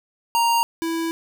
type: tone pair in turn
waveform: square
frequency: 932.3 / 329.6 Hz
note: A#5 / E4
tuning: 0 / 0 cents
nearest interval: octave + tritone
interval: 1800 cents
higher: first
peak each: -17 / -23 dBFS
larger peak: first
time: 0.35-0.63 / 0.82-1.11 s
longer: second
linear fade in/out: 0 ms
effects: none